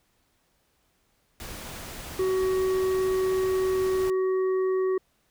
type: noise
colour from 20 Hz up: pink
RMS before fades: -39 dBFS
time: 1.4-4.1 s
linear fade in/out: 0 ms
type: harmonic tone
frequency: 375.8 Hz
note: F#4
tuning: 27 cents sharp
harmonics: 1 / 3 / 5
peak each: -22 / -37 / -44 dBFS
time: 2.19-4.98 s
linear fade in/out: 5 ms
effects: pink hiss -69 dBFS RMS until 5.3 s